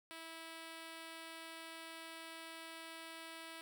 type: tone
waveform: 5% pulse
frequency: 326.7 Hz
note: E4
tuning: 15 cents flat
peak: -37 dBFS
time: 0.11-3.61 s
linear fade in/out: 0 ms
effects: none